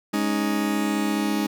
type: chord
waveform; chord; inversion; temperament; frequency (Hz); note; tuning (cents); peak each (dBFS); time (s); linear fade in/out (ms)
40% pulse; Ab suspended fourth; none; just; 207.7 / 276.9 / 311.5; Ab3 / Db4 / Eb4; 0 / -2 / +2; -24 / -28 / -25; 0.13-1.47; 10
effects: none